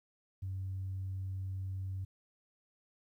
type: tone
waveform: sine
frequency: 95 Hz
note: F#2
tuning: 46 cents sharp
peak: -35 dBFS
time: 0.42-2.05 s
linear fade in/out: 10 ms
effects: tanh soft clip ceiling -32 dBFS + 12-bit